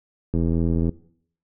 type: click train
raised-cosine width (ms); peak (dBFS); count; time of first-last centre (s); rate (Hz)
3; -11; 47; 0.34-0.893; 83.2
effects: noise-tail reverb RT60 0.6 s tail -19 dB re dry